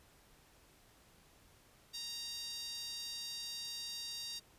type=tone with high-pass filter; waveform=sawtooth; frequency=932.3 Hz; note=A#5; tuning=in tune; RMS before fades=-44 dBFS; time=1.93-4.4 s; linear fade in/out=20 ms; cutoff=4300 Hz; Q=4.3; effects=pink hiss -65 dBFS RMS until 4.58 s + resampled to 32000 Hz